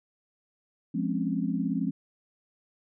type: chord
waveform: sine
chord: Db major seventh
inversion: first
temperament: equal with one note detuned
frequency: 174.61 / 207.7 / 259.2 / 277.2 Hz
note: F3 / Ab3 / C4 / Db4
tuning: 0 / 0 / -16 / 0 cents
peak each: -31 / -31 / -31 / -33 dBFS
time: 0.94-1.91 s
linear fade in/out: 10 ms
effects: none